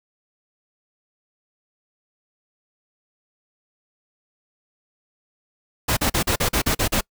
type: noise bursts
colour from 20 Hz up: pink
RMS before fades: -20 dBFS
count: 9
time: 5.88-7.01 s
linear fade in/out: 10 ms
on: 90 ms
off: 40 ms
effects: noise-tail reverb RT60 0.1 s tail -26 dB re dry